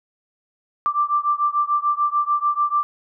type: beating tone pair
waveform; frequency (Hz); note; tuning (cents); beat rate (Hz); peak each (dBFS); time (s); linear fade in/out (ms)
sine; 1174.7 / 1181.5; D6 / D6; 0 / +10; 6.8; -20 / -21; 0.86-2.83; 0
effects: none